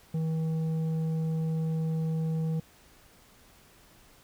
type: tone with tanh clipping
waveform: sine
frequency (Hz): 160.3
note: E3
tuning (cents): -48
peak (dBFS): -28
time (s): 0.14-2.6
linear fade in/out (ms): 5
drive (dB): 7
effects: pink hiss -58 dBFS RMS until 4.23 s